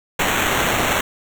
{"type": "noise with sample-and-hold", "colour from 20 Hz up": "white", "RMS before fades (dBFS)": -19, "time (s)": [0.19, 1.01], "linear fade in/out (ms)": 5, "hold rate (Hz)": 4900, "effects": []}